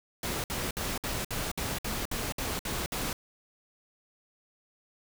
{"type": "noise bursts", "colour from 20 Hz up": "pink", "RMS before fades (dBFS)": -33, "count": 11, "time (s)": [0.23, 3.13], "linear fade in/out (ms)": 2, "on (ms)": 210, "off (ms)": 59, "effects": []}